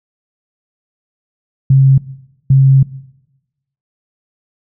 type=tone bursts at uneven times; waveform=sine; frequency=134.7 Hz; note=C#3; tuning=49 cents flat; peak=-4 dBFS; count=2; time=1.7-1.98 / 2.5-2.83 s; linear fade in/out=5 ms; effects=noise-tail reverb RT60 1.0 s tail -19 dB re dry